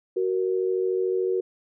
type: tone pair together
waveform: sine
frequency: 373.6 / 467.2 Hz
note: F#4 / A#4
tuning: +17 / +4 cents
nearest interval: major third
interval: 387 cents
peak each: -23 / -27 dBFS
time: 0.16-1.41 s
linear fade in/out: 10 ms
effects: none